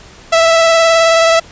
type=tone with vibrato; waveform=sawtooth; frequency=659.3 Hz; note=E5; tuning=in tune; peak=-3 dBFS; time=0.32-1.4 s; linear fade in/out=10 ms; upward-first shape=sine; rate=19 Hz; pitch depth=18 cents each way; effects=pink hiss -38 dBFS RMS until 1.51 s + resampled to 16000 Hz